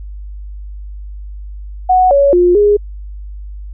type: tone with pitch steps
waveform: sine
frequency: 739 / 561 / 354.6 / 413.2 Hz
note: F#5 / C#5 / F4 / G#4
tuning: -2 / +21 / +26 / -9 cents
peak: -6 dBFS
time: 1.89-2.77 s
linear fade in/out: 10 ms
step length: 220 ms
effects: added 50 Hz sine -25 dBFS peak until 3.73 s